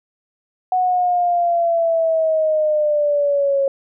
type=linear sweep; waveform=sine; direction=down; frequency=740 to 546 Hz; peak=-14 dBFS; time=0.72-3.68 s; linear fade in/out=2 ms; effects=none